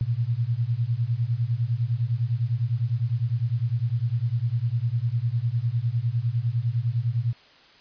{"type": "beating tone pair", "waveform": "sine", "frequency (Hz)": [113.1, 123], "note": ["A2", "B2"], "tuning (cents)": [48, -7], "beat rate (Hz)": 9.9, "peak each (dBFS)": -25, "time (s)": [0.01, 7.33], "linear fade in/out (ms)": 0, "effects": ["white hiss -53 dBFS RMS until 7.8 s", "resampled to 11025 Hz"]}